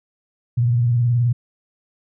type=tone with vibrato; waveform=sine; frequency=120.1 Hz; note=B2; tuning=48 cents flat; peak=-14 dBFS; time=0.57-1.33 s; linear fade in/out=10 ms; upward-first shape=sine; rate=19 Hz; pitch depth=71 cents each way; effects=none